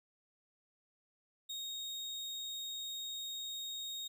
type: tone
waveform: 35% pulse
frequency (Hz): 3729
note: A#7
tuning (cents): 0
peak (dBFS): -38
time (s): 1.49-4.08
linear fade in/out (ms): 10
effects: none